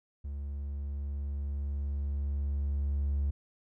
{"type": "tone with level ramp", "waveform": "triangle", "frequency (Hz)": 70.8, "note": "C#2", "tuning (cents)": 37, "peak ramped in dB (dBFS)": [-33, -24], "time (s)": [0.24, 3.31], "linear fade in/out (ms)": 10, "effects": ["tanh soft clip ceiling -21 dBFS"]}